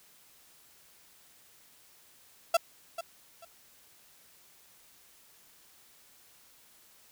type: tone with echo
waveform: 35% pulse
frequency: 672 Hz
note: E5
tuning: 33 cents sharp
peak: -19 dBFS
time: 2.54-2.57 s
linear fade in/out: 5 ms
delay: 440 ms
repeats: 2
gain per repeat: -13 dB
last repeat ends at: 3.45 s
effects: white hiss -60 dBFS RMS until 7.11 s